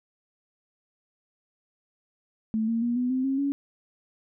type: tone with pitch steps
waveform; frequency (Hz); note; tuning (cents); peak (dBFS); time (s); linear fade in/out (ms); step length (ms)
sine; 220 / 229.1 / 238.5 / 248.4 / 258.6 / 269.3 / 280.4; A3 / A#3 / A#3 / B3 / C4 / C#4 / C#4; 0 / -30 / +40 / +10 / -20 / -50 / +20; -23; 2.54-3.52; 0; 140
effects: none